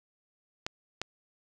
clicks, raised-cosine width 0.2 ms, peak -15 dBFS, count 2, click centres 0.665 / 1.016 s, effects none

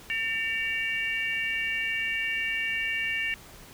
sine tone cluster, 1803 / 2280 / 2777 Hz, A6 / C#7 / F7, +42 / +48 / -10 cents, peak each -31 dBFS, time 0.1-3.34 s, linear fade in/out 0 ms, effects pink hiss -49 dBFS RMS until 3.73 s

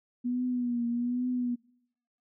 sine tone with vibrato, 243.4 Hz, B3, 25 cents flat, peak -27 dBFS, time 0.24-1.56 s, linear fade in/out 20 ms, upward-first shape triangle, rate 1.2 Hz, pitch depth 60 cents each way, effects noise-tail reverb RT60 0.8 s tail -25 dB re dry

